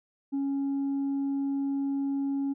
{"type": "tone with tanh clipping", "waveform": "sine", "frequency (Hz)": 276.7, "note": "C#4", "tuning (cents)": -3, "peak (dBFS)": -27, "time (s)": [0.32, 2.54], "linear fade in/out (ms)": 20, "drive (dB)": 1, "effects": []}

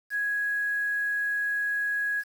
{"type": "tone with quantisation", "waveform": "sine", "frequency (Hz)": 1664, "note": "G#6", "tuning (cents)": 3, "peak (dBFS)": -25, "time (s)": [0.1, 2.24], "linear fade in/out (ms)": 50, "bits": 8, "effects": []}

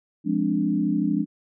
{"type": "chord", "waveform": "sine", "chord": "D half-diminished seventh", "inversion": "first", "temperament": "equal", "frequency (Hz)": [174.61, 207.7, 261.6, 293.7], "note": ["F3", "Ab3", "C4", "D4"], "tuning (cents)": [0, 0, 0, 0], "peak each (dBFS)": [-27, -25, -28, -24], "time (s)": [0.24, 1.26], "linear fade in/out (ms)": 50, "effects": []}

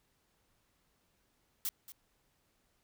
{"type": "noise with echo", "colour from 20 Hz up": "blue", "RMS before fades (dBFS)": -35, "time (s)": [1.65, 1.69], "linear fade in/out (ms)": 0, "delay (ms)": 230, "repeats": 1, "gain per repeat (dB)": -15, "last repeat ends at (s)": 1.92, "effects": ["pink hiss -75 dBFS RMS until 2.83 s"]}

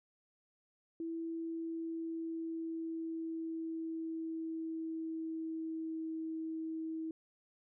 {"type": "tone with pitch glide", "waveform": "sine", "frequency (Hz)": [329.6, 321.1], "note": ["E4", "E4"], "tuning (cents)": [0, -45], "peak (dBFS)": -37, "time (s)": [1, 7.11], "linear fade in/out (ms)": 2, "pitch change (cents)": -45, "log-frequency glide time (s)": [1.2, 6.24], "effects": []}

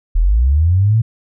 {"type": "linear sweep", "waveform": "sine", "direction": "up", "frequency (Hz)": [36.33, 116.54], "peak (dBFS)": -9, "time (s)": [0.15, 1.02], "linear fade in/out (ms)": 10, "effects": []}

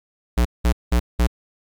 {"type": "tone bursts", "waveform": "square", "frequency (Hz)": 59.9, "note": "A#1", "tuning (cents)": 48, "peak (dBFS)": -15, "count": 4, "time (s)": [0.37, 1.272], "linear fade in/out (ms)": 10, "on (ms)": 83, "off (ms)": 190, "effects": ["9-bit"]}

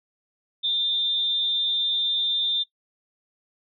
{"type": "tone with amplitude modulation", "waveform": "sine", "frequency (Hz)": 3596, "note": "A7", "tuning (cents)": 37, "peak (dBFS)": -19, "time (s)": [0.63, 2.64], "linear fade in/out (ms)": 20, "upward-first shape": "sine", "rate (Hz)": 260, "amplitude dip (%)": 45, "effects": ["noise-tail reverb RT60 0.1 s tail -17 dB re dry"]}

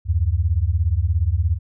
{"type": "beating tone pair", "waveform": "sine", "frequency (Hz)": [75.3, 92.3], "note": ["D2", "F#2"], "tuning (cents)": [44, -4], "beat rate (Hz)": 17, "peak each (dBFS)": -19, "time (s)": [0.05, 1.59], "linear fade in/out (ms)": 50, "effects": []}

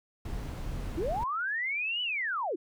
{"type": "noise", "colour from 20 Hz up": "brown", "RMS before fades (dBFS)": -36, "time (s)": [0.25, 1.24], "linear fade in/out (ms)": 5}
{"type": "linear two-way sweep", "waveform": "sine", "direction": "up then down", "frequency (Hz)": [289.2, 3000, 289.2], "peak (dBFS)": -29, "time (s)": [0.97, 2.56], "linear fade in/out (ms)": 10, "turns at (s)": 2.02}
{"effects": []}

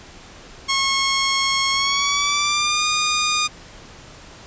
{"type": "tone with pitch glide", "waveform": "10% pulse", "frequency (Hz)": [1089, 1222.4], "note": ["C#6", "D#6"], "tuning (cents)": [-31, -31], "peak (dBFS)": -9, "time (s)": [0.68, 3.48], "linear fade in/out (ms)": 20, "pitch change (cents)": 200, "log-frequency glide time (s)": [1.71, 2.86], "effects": ["pink hiss -42 dBFS RMS until 4.46 s", "resampled to 16000 Hz"]}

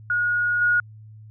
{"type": "tone with level steps", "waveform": "sine", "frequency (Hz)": 1444, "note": "F#6", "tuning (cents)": -43, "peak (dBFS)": [-19, -16], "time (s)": [0.1, 0.8], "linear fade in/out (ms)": 2, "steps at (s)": 0.61, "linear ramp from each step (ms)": 10, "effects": ["added 108 Hz sine -41 dBFS peak until 1.3 s"]}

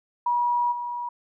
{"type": "tone with level steps", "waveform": "sine", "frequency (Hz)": 964, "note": "B5", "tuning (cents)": -42, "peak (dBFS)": [-20, -28], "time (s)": [0.26, 1.09], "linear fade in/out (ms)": 5, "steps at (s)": 0.71, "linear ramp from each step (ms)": 20, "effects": []}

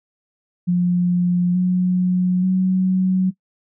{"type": "tone with pitch steps", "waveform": "sine", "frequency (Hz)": [177.3, 181.76, 186.33], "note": ["F3", "F#3", "F#3"], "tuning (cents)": [26, -31, 12], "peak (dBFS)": -14, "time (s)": [0.67, 3.31], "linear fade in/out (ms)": 20, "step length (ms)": 880, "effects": ["noise-tail reverb RT60 0.1 s tail -19 dB re dry"]}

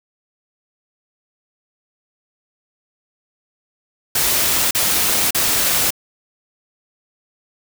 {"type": "noise bursts", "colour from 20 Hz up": "white", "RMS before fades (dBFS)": -17, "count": 3, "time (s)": [4.15, 5.906], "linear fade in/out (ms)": 5, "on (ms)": 560, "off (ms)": 38, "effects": []}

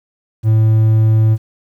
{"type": "tone", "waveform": "triangle", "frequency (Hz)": 110, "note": "A2", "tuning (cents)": 0, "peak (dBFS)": -6, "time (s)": [0.43, 1.38], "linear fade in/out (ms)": 50, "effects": ["8-bit"]}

